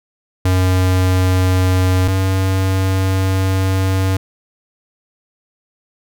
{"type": "tone pair in turn", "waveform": "square", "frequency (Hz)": [92.5, 94.94], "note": ["F#2", "F#2"], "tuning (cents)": [0, 45], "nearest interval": "unison", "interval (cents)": 45, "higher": "second", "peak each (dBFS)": [-12, -14], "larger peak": "first", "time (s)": [[0.45, 2.08], [2.08, 4.17]], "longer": "second", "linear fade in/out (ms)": 5, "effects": []}